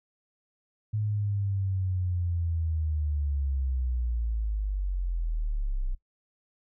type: linear sweep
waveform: sine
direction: down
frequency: 107.5 to 30.5 Hz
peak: -26 dBFS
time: 0.93-5.95 s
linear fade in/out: 10 ms
effects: noise-tail reverb RT60 0.1 s tail -17 dB re dry